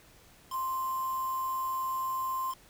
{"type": "tone with quantisation", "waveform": "sine", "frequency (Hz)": 1046.5, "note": "C6", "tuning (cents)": 0, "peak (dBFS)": -30, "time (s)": [0.5, 2.55], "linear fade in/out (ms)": 50, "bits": 7, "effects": ["pink hiss -58 dBFS RMS until 2.69 s"]}